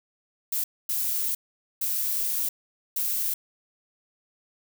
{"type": "noise bursts at uneven times", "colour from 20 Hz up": "violet", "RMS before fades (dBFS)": -27, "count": 4, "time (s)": [[0.52, 0.64], [0.89, 1.35], [1.81, 2.49], [2.96, 3.34]], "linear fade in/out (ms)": 5, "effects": []}